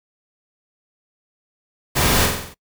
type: noise with echo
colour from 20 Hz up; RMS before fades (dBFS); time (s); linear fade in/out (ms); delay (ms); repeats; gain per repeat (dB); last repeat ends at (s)
pink; -18; 1.95-2.27; 20; 46; 6; -4; 2.546
effects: noise-tail reverb RT60 0.1 s tail -23 dB re dry